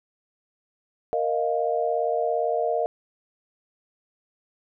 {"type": "chord", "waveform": "sine", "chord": "Bb suspended fourth", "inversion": "none", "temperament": "just", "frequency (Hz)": [466.2, 621.6, 699.2], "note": ["Bb4", "Eb5", "F5"], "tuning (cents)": [0, -2, 2], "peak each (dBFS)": -26, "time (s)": [1.13, 2.86], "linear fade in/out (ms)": 0, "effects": []}